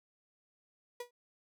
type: tone with exponential decay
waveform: 35% pulse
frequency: 485.1 Hz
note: B4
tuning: 31 cents flat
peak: -35 dBFS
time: 1-1.11 s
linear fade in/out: 5 ms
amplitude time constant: 23 ms
effects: none